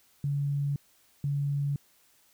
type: tone pair in turn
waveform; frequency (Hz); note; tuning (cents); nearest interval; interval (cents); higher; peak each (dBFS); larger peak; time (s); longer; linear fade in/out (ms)
sine; 142.2 / 142.2; C#3 / C#3; +45 / +45; unison; 0; neither; -26; neither; 0.24-0.76 / 1.24-1.76; neither; 2
effects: white hiss -64 dBFS RMS until 2.33 s